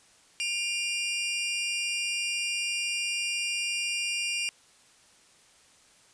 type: tone pair together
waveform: sawtooth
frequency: 2406 / 2794 Hz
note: D7 / F7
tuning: +41 / 0 cents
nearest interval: minor third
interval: 259 cents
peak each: -28 / -27 dBFS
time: 0.4-4.49 s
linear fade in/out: 0 ms
effects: white hiss -59 dBFS RMS until 6.13 s + resampled to 22050 Hz